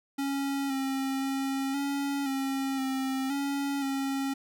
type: tone with pitch steps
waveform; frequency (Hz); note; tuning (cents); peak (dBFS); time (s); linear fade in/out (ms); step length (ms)
square; 276.6 / 268.7 / 270.6 / 280.1 / 269.9 / 265.3 / 279.8 / 272.2; C#4 / C4 / C#4 / C#4 / C#4 / C4 / C#4 / C#4; -4 / +46 / -42 / +18 / -46 / +24 / +16 / -31; -29; 0.18-4.34; 10; 520
effects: none